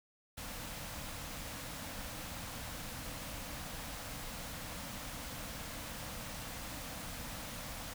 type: band-stop noise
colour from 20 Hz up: pink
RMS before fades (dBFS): -44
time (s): 0.37-7.94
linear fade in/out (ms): 10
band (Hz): 320 to 460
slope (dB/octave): 96
effects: none